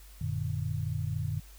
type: chord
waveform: sine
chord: Gb augmented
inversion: none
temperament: equal with one note detuned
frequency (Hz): 92.5 / 116.54 / 150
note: Gb2 / Bb2 / D3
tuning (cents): 0 / 0 / +37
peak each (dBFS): -34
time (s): 0.21-1.4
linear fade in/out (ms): 5
effects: added 50 Hz sine -49 dBFS peak until 1.58 s + white hiss -57 dBFS RMS until 1.58 s